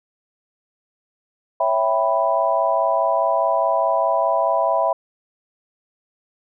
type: chord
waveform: sine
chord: C# half-diminished seventh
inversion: none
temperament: equal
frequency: 554.4 / 659.3 / 784 / 987.8 Hz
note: C#5 / E5 / G5 / B5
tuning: 0 / 0 / 0 / 0 cents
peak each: -24 / -19 / -24 / -21 dBFS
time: 1.6-4.93 s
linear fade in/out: 5 ms
effects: none